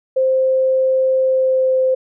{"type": "tone with pitch glide", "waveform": "sine", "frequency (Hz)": [523.3, 519.4], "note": ["C5", "C5"], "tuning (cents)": [0, -13], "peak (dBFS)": -12, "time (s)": [0.16, 1.95], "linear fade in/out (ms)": 10, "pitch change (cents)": -13, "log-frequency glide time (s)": [1.19, 1.82], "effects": []}